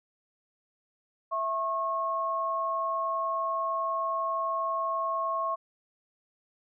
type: tone pair together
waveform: sine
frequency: 659.3 / 1088.4 Hz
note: E5 / C#6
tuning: 0 / -32 cents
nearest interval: major sixth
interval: 868 cents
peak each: -33 / -28 dBFS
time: 1.31-5.56 s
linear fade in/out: 20 ms
effects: none